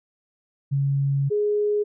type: tone pair in turn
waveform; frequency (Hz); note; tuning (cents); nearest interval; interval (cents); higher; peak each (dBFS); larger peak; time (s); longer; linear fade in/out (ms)
sine; 139 / 416.5; C#3 / G#4; +5 / +5; octave + perfect fifth; 1900; second; -19; neither; 0.71-1.3 / 1.3-1.84; first; 20
effects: none